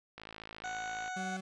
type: click train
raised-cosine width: 0.3 ms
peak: -29 dBFS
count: 50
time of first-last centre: 0.18-1.079 s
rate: 54.5 Hz
type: harmonic tone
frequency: 740 Hz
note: F#5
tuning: in tune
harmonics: 1 / 2 / 3 / 4 / 5 / 6 / 8 / 9 / 10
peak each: -39 / -41 / -50 / -59 / -54 / -63 / -55 / -54 / -61 dBFS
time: 0.64-1.37 s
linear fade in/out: 5 ms
type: tone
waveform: 40% pulse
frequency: 189 Hz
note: F#3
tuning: 37 cents sharp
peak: -38 dBFS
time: 1.16-1.41 s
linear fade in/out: 10 ms
effects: resampled to 22050 Hz